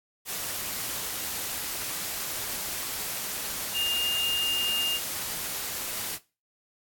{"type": "tone in noise", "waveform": "sine", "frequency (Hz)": 2817, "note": "F7", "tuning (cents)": 14, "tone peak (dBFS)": -24, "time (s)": [3.73, 5], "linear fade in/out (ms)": 50, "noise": "white", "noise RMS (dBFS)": -33, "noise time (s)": [0.25, 6.19], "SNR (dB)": 6, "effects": ["noise-tail reverb RT60 0.3 s tail -19 dB re dry", "AAC 64 kbps"]}